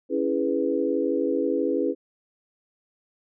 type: chord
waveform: sine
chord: C# minor seventh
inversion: none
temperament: equal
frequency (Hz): 277.2 / 329.6 / 415.3 / 493.9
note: C#4 / E4 / G#4 / B4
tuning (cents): 0 / 0 / 0 / 0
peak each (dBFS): -27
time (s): 0.09-1.95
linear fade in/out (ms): 50
effects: none